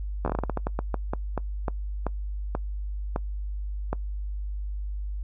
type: slowing click train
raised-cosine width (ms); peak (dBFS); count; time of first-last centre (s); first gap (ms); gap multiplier
1; -13; 20; 0.25-3.93; 12; 1.26
effects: noise-tail reverb RT60 0.1 s tail -23 dB re dry + added 50 Hz sine -29 dBFS peak until 5.23 s